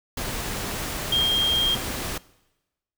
sine tone in noise, 3214 Hz, G7, 43 cents sharp, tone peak -18 dBFS, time 1.12-1.75 s, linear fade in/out 5 ms, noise pink, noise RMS -30 dBFS, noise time 0.17-2.18 s, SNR +9 dB, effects noise-tail reverb RT60 1.0 s tail -21 dB re dry

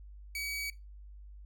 sawtooth tone, 2271 Hz, C#7, 41 cents sharp, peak -32 dBFS, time 0.35-0.7 s, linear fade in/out 2 ms, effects noise-tail reverb RT60 0.2 s tail -17 dB re dry + added 50 Hz sine -47 dBFS peak until 1.45 s

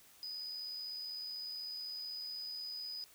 triangle tone with amplitude modulation, 4978 Hz, D#8, in tune, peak -37 dBFS, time 0.23-3.04 s, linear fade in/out 0 ms, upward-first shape sine, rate 79.9 Hz, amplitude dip 45%, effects tanh soft clip ceiling -35 dBFS + white hiss -62 dBFS RMS until 3.14 s

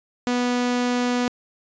sawtooth tone, 245.6 Hz, B3, 9 cents flat, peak -16 dBFS, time 0.27-1.28 s, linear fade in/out 0 ms, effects resampled to 16000 Hz

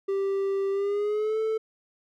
triangle tone with pitch glide, 392 to 440 Hz, G4 to A4, 0 to 0 cents, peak -22 dBFS, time 0.08-1.58 s, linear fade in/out 10 ms, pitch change +200 cents, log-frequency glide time 0.71-1.39 s, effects none

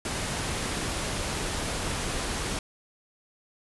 pink low-pass noise, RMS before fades -31 dBFS, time 0.05-2.59 s, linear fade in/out 2 ms, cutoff 11000 Hz, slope 96 dB/octave, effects none

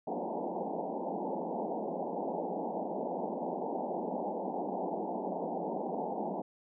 white band-pass noise, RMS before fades -36 dBFS, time 0.07-6.42 s, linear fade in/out 5 ms, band 170 to 900 Hz, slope 96 dB/octave, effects none

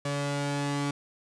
sawtooth tone pair together, 142.9 / 285.5 Hz, D3 / D4, -47 / -49 cents, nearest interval octave, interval 1198 cents, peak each -26 / -26 dBFS, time 0.05-0.91 s, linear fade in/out 5 ms, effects resampled to 22050 Hz + 10-bit

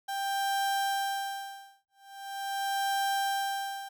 35% pulse tone with tremolo, 789 Hz, G5, 11 cents sharp, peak -25 dBFS, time 0.08-3.89 s, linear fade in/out 10 ms, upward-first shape sine, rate 0.42 Hz, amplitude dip 100%, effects none

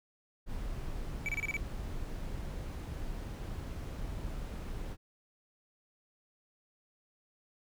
brown noise, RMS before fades -39 dBFS, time 0.46-4.97 s, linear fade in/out 50 ms
triangle tone bursts, 2300 Hz, D7, 37 cents flat, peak -30 dBFS, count 6, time 1.26-1.567 s, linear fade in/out 0 ms, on 27 ms, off 29 ms
effects none

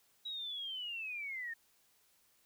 sine linear sweep, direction down, 3876 to 1795 Hz, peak -39 dBFS, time 0.25-1.54 s, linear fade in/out 10 ms, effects white hiss -71 dBFS RMS until 2.45 s

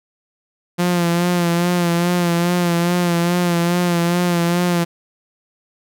sawtooth tone with vibrato, 173.8 Hz, F3, 8 cents flat, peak -11 dBFS, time 0.78-4.85 s, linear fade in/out 20 ms, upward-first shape sine, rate 2.4 Hz, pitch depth 39 cents each way, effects none

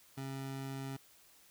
25% pulse tone, 135.2 Hz, C#3, 43 cents flat, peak -36 dBFS, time 0.17-0.97 s, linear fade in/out 10 ms, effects white hiss -63 dBFS RMS until 1.5 s

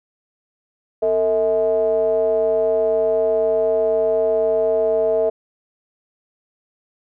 triangle ring-modulated tone, 98 Hz, G2, in tune, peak -10 dBFS, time 1.02-5.3 s, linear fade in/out 10 ms, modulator 547 Hz, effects none

